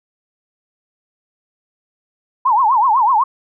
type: tone with vibrato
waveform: sine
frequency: 952 Hz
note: A#5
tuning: 36 cents sharp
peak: -10 dBFS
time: 2.45-3.24 s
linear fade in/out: 10 ms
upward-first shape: triangle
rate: 8 Hz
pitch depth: 270 cents each way
effects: none